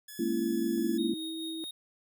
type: tone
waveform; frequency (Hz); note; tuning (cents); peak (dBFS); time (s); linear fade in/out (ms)
5% pulse; 1706; G#6; +46; -33; 0.08-0.98; 5
type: chord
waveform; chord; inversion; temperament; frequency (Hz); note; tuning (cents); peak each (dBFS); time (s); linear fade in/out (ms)
sine; A# half-diminished seventh; third; equal with one note detuned; 207.7 / 233.1 / 277.2 / 336.7; G#3 / A#3 / C#4 / E4; 0 / 0 / 0 / +37; -36 / -32 / -35 / -30; 0.19-1.14; 5
type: tone with pitch glide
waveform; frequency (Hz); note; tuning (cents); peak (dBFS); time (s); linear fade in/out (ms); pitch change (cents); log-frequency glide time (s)
sine; 317.3 to 323.4; D#4 to E4; +34 to -33; -36; 0.78-1.64; 0; +33; 1.17-1.32
type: tone with tremolo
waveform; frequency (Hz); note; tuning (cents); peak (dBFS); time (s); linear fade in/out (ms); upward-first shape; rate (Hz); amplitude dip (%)
square; 3729; A#7; 0; -38; 0.98-1.71; 5; sine; 4.7; 35
effects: none